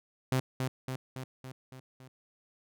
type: tone with echo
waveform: sawtooth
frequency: 130 Hz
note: C3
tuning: 11 cents flat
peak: -22 dBFS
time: 0.32-0.4 s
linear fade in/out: 2 ms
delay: 280 ms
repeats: 6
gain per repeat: -4 dB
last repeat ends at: 2.08 s
effects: none